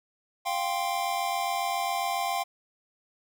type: chord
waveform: square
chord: F suspended second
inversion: none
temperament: just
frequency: 698.5 / 785.8 / 1047.7 Hz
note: F5 / G5 / C6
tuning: 0 / +4 / +2 cents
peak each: -32 / -31 / -34 dBFS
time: 0.45-2.44 s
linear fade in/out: 20 ms
effects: none